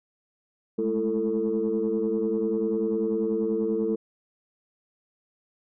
sine tone cluster, 208.6 / 218.8 / 334.6 / 444.8 Hz, G#3 / A3 / E4 / A4, +8 / -9 / +26 / +19 cents, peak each -30 / -31 / -28 / -25 dBFS, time 0.78-3.96 s, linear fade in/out 10 ms, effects tanh soft clip ceiling -16 dBFS

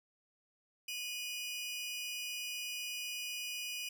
sawtooth tone pair together, 2468 / 2932 Hz, D#7 / F#7, -15 / -16 cents, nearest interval minor third, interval 299 cents, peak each -38 / -39 dBFS, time 0.88-3.89 s, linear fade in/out 5 ms, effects none

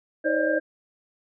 sine tone cluster, 317 / 526 / 573 / 603 / 1596 Hz, D#4 / C5 / D5 / D5 / G6, +32 / +9 / -43 / +46 / +31 cents, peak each -27 dBFS, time 0.24-0.6 s, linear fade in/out 20 ms, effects none

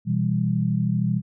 sine chord, E minor, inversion second, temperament just, 123.61 / 164.81 / 197.78 Hz, B2 / E3 / G3, +2 / 0 / +16 cents, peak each -24 dBFS, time 0.05-1.22 s, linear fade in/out 50 ms, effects none

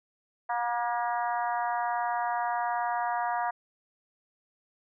harmonic tone with a mistuned harmonic, 238.7 Hz, A#3, 41 cents sharp, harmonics 3 / 4 / 5 / 6 / 7 / 8, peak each -30 / -31 / -37 / -41 / -39 / -43 dBFS, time 0.49-3.51 s, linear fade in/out 10 ms, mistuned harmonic 7, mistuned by -17 cents, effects none

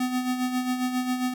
square tone with tremolo, 252.1 Hz, B3, 36 cents sharp, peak -23 dBFS, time 0-1.34 s, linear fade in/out 5 ms, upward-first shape sine, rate 7.4 Hz, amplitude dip 55%, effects none

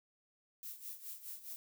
violet noise with tremolo, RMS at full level -45 dBFS, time 0.63-1.56 s, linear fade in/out 0 ms, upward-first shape sine, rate 4.8 Hz, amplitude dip 75%, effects none

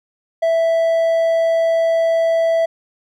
triangle tone, 659.3 Hz, E5, in tune, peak -11 dBFS, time 0.42-2.66 s, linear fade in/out 10 ms, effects none

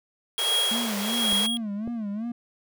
pink high-pass noise, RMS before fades -32 dBFS, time 0.38-1.47 s, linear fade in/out 10 ms, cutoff 390 Hz, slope 96 dB/octave
square tone with tremolo, 3290 Hz, G#7, 17 cents flat, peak -21 dBFS, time 0.38-1.57 s, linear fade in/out 0 ms, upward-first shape triangle, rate 1.3 Hz, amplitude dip 100%
triangle tone with vibrato, 218.6 Hz, A3, 11 cents flat, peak -26 dBFS, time 0.71-2.32 s, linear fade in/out 5 ms, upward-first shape sine, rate 2.7 Hz, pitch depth 150 cents each way
clicks, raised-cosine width 2 ms, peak -22 dBFS, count 2, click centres 1.327 / 1.876 s
effects none

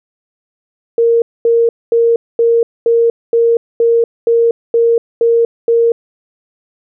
sine tone bursts, 464.5 Hz, A#4, 6 cents flat, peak -7 dBFS, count 11, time 0.98-5.92 s, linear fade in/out 2 ms, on 240 ms, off 230 ms, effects none

